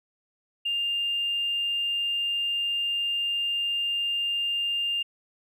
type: tone with tanh clipping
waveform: triangle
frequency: 2803 Hz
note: F7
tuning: 6 cents sharp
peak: -24 dBFS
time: 0.65-5.03 s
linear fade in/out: 10 ms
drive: 1 dB
effects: none

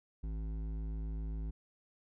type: tone with hard clipping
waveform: sine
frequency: 53.7 Hz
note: A1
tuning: 41 cents flat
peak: -38 dBFS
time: 0.23-1.51 s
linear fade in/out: 10 ms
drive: 11 dB
effects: none

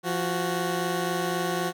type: tone pair together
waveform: 15% pulse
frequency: 173.06 / 370 Hz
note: F3 / F#4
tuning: -15 / 0 cents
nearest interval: octave + minor second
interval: 1315 cents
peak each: -22 dBFS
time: 0.03-1.73 s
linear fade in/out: 50 ms
effects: none

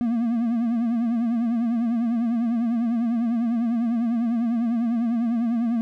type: tone with vibrato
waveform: triangle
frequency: 233.1 Hz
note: A#3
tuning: in tune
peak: -18 dBFS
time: 0.01-5.81 s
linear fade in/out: 0 ms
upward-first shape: triangle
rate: 10 Hz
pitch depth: 93 cents each way
effects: none

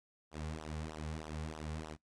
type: tone with flanger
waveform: sawtooth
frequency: 77.78 Hz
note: D#2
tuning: in tune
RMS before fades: -43 dBFS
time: 0.31-1.97 s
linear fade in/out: 50 ms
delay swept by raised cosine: 0.43 to 3.23 ms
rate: 3.2 Hz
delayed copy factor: -0.9
effects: noise-tail reverb RT60 0.1 s tail -18 dB re dry + resampled to 22050 Hz

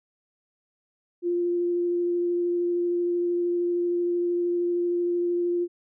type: tone with vibrato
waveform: sine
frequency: 349.2 Hz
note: F4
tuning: in tune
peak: -22 dBFS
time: 1.22-5.68 s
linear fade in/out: 50 ms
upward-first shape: sine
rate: 13 Hz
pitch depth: 9 cents each way
effects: none

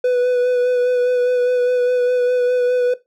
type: tone with vibrato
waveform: triangle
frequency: 495.6 Hz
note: B4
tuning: 6 cents sharp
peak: -11 dBFS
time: 0.04-2.94 s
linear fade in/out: 5 ms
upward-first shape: sine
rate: 4.9 Hz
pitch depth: 18 cents each way
effects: noise-tail reverb RT60 0.2 s tail -17 dB re dry

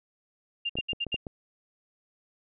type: tone bursts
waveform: sine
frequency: 2797 Hz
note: F7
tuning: 2 cents sharp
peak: -27 dBFS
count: 5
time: 0.65-1.163 s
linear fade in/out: 10 ms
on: 45 ms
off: 72 ms
type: clicks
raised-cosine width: 2 ms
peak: -23 dBFS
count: 6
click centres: 0.755 / 0.787 / 0.932 / 1.067 / 1.143 / 1.268 s
effects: none

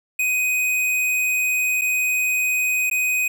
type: tone with dropouts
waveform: square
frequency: 2502 Hz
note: D#7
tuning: 9 cents sharp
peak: -19 dBFS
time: 0.19-3.28 s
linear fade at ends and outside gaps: 5 ms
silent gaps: 1.813-1.817 / 2.899-2.912 s
effects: none

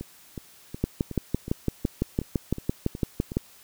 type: two click trains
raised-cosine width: 3 ms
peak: -10 / -21 dBFS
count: 16 / 10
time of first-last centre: 0.84-3.37 / 0.01-3.319 s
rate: 5.93 / 2.72 Hz
effects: white hiss -53 dBFS RMS until 3.63 s

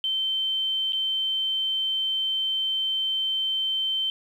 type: tone with dropouts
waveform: sine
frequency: 3100 Hz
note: G7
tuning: 20 cents flat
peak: -23 dBFS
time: 0.04-4.1 s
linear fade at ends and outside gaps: 1 ms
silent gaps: 0.923-0.931 s
effects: 9-bit

